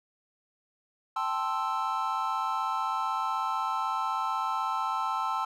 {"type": "chord", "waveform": "triangle", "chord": "A minor seventh", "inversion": "third", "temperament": "equal", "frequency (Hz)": [784, 880, 1046.5, 1318.5], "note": ["G5", "A5", "C6", "E6"], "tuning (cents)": [0, 0, 0, 0], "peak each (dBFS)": [-34, -31, -31, -30], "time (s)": [1.16, 5.45], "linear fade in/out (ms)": 5, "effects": []}